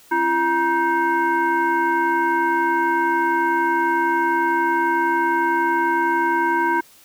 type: tone with frequency modulation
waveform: sine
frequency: 949 Hz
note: A#5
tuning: 31 cents sharp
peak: -16 dBFS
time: 0.11-6.81 s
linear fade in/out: 10 ms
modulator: 609 Hz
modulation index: 1.1
effects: white hiss -50 dBFS RMS until 7.04 s